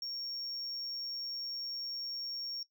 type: tone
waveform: sine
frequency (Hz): 5530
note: F8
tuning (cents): -18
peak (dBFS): -35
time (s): 0.02-2.63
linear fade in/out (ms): 2
effects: noise-tail reverb RT60 0.1 s tail -18 dB re dry + tanh soft clip ceiling -35 dBFS